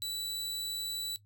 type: tone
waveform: sawtooth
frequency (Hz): 3951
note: B7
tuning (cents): 0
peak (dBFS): -31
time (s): 0.02-1.16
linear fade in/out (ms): 0
effects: noise-tail reverb RT60 0.1 s tail -17 dB re dry + added 103 Hz sine -60 dBFS peak until 1.25 s